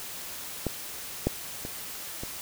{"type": "clicks", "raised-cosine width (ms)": 2, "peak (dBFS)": [-14, -10, -23, -22], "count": 4, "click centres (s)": [0.667, 1.27, 1.651, 2.235], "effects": ["white hiss -39 dBFS RMS until 2.41 s"]}